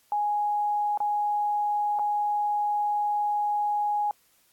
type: tone with dropouts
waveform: sine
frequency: 830.6 Hz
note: G#5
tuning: in tune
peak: -23 dBFS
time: 0.12-4.11 s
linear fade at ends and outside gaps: 1 ms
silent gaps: 0.975-1.003 / 1.989-1.994 s
effects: white hiss -64 dBFS RMS until 4.52 s + AAC 64 kbps